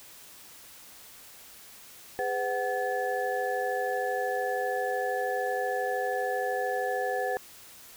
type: tone cluster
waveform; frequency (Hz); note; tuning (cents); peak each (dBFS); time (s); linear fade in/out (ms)
sine; 411.1 / 504 / 748 / 1723; G#4 / B4 / F#5 / A6; -18 / +35 / +19 / -37; -35 / -31 / -31 / -35; 2.19-7.37; 0
effects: white hiss -50 dBFS RMS until 7.96 s